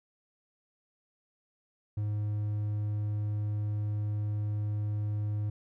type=tone; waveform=triangle; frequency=104.8 Hz; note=G#2; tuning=16 cents sharp; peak=-27 dBFS; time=1.97-5.5 s; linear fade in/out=5 ms; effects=none

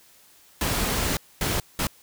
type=noise bursts at uneven times; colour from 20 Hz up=pink; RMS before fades=-25 dBFS; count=3; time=0.61-1.17 / 1.41-1.6 / 1.79-1.87 s; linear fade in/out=2 ms; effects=white hiss -55 dBFS RMS until 2.02 s

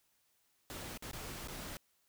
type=noise with dropouts; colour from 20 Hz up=pink; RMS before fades=-45 dBFS; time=0.7-1.77 s; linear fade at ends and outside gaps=0 ms; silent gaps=0.975-1.024 / 1.113-1.132 / 1.474-1.484 s; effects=white hiss -75 dBFS RMS until 2.08 s

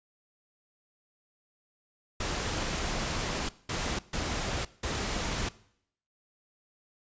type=noise bursts at uneven times; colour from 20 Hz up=pink; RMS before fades=-32 dBFS; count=4; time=2.2-3.49 / 3.69-3.99 / 4.13-4.65 / 4.83-5.49 s; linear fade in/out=5 ms; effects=noise-tail reverb RT60 0.7 s tail -20 dB re dry + resampled to 16000 Hz

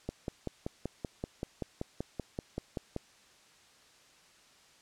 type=click train; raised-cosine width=2 ms; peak=-21 dBFS; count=16; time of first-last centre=0.09-2.964 s; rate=5.22 Hz; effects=white hiss -61 dBFS RMS until 4.81 s + low-pass 7000 Hz 12 dB/octave

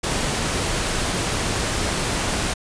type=noise; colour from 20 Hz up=pink; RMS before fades=-23 dBFS; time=0.03-2.54 s; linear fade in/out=10 ms; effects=resampled to 22050 Hz

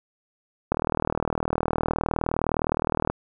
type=click train; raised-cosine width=1 ms; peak=-9 dBFS; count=95; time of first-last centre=0.72-3.1 s; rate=39.5 Hz; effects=none

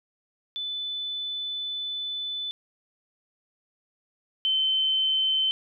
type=tone pair in turn; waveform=sine; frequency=3500 / 3076 Hz; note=A7 / G7; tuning=-10 / -33 cents; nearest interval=major second; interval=223 cents; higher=first; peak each=-29 / -21 dBFS; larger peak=second; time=0.56-2.51 / 4.45-5.51 s; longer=first; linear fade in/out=0 ms; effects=none

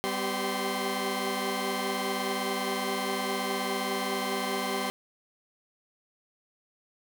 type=tone cluster; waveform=15% pulse; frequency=196.8 / 252.7 / 388.7 / 1043 Hz; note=G3 / B3 / G4 / C6; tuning=+7 / +40 / -15 / -6 cents; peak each=-28 dBFS; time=0.04-4.9 s; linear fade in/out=0 ms; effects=none

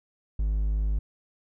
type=tone; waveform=triangle; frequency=51.91 Hz; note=G#1; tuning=in tune; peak=-21 dBFS; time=0.39-0.99 s; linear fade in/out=5 ms; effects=none

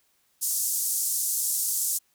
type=band-pass noise; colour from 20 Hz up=white; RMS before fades=-27 dBFS; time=0.41-1.99 s; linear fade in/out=20 ms; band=6300 to 13000 Hz; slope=24 dB/octave; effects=white hiss -68 dBFS RMS until 2.14 s

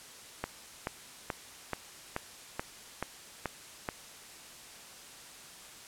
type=click train; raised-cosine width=0.5 ms; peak=-17 dBFS; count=9; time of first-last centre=0.44-3.888 s; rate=2.32 Hz; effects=white hiss -50 dBFS RMS until 5.87 s + low-pass 10000 Hz 12 dB/octave

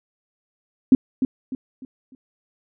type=tone with echo; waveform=sine; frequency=260.4 Hz; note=C4; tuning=8 cents flat; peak=-7 dBFS; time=0.92-0.95 s; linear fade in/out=2 ms; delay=300 ms; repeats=4; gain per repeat=-9 dB; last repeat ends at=2.15 s; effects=none

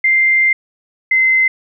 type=tone pair in turn; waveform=sine; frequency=2093 / 2062 Hz; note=C7 / C7; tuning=0 / -26 cents; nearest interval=unison; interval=26 cents; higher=first; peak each=-9 dBFS; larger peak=neither; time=0.04-0.53 / 1.11-1.48 s; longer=first; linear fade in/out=5 ms; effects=none

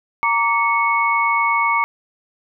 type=tone cluster; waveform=sine; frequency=928 / 1156 / 2204 Hz; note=A#5 / D6 / C#7; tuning=-8 / -28 / -11 cents; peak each=-19 dBFS; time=0.23-1.84 s; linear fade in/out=0 ms; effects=none

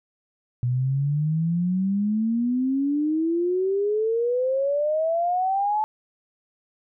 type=exponential sweep; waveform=sine; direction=up; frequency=120.9 to 870 Hz; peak=-20 dBFS; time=0.63-5.84 s; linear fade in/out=0 ms; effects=none

